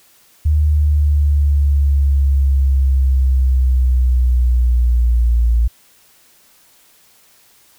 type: exponential sweep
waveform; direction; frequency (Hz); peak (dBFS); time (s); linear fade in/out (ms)
sine; down; 76 to 57.4; -10; 0.45-5.68; 10
effects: white hiss -51 dBFS RMS until 7.78 s